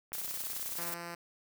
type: click train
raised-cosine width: 0.5 ms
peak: -34 dBFS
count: 21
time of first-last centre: 0.12-0.755 s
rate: 31.5 Hz
type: noise with tremolo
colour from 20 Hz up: blue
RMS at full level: -37 dBFS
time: 0.13-0.94 s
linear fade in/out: 0 ms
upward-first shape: square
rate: 19 Hz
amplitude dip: 35%
type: tone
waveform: 5% pulse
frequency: 171.3 Hz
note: F3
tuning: 33 cents flat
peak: -29 dBFS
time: 0.78-1.15 s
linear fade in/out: 5 ms
effects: none